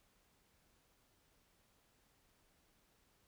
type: silence
effects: pink hiss -74 dBFS RMS until 3.27 s